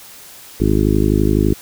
harmonic tone, 51.91 Hz, G#1, in tune, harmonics 1 / 2 / 3 / 4 / 5 / 6 / 7 / 8, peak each -18 / -19 / -22 / -20 / -21 / -19 / -20 / -24 dBFS, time 0.6-1.54 s, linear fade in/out 5 ms, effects white hiss -39 dBFS RMS until 1.61 s

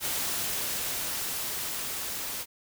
white noise with level ramp, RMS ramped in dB -30 to -35 dBFS, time 0-2.46 s, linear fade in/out 50 ms, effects none

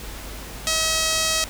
sawtooth tone with band-pass filter, 640 Hz, D#5, 49 cents sharp, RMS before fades -22 dBFS, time 0.67-1.44 s, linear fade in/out 0 ms, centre 5900 Hz, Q 1.1, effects added 50 Hz sine -37 dBFS peak until 1.49 s + pink hiss -37 dBFS RMS until 1.49 s

